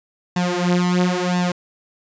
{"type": "tone with flanger", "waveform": "sawtooth", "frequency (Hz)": 178.7, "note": "F3", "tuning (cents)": 40, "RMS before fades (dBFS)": -19, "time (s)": [0.36, 1.52], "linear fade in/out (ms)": 5, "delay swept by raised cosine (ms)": [1.1, 6.6], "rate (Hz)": 0.98, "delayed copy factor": 0.9, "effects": ["resampled to 16000 Hz"]}